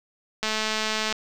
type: click train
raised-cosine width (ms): 0.2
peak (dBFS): -9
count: 152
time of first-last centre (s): 0.43-1.126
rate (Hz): 217
effects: 7-bit